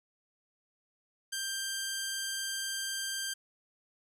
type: tone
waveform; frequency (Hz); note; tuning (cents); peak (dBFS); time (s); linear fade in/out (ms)
10% pulse; 1581; G6; +14; -25; 1.32-3.34; 10
effects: none